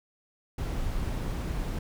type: noise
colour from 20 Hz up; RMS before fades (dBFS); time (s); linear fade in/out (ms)
brown; -31; 0.58-1.79; 5
effects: none